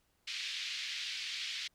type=band-pass noise; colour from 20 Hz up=white; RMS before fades=-40 dBFS; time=0.27-1.68 s; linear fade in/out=10 ms; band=2100 to 4500 Hz; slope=24 dB/octave; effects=pink hiss -75 dBFS RMS until 1.74 s